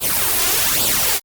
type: noise with flanger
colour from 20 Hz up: white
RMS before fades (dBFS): -17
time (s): 0-1.2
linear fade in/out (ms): 50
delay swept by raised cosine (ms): 0.24 to 2.94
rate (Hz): 1.2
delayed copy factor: +0.65
effects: Opus 32 kbps